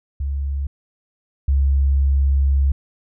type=tone pair in turn; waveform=sine; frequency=69.6 / 68.68 Hz; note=C#2 / C#2; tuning=+8 / -15 cents; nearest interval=unison; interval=23 cents; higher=first; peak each=-20 / -13 dBFS; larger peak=second; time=0.2-0.67 / 1.48-2.72 s; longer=second; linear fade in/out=5 ms; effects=none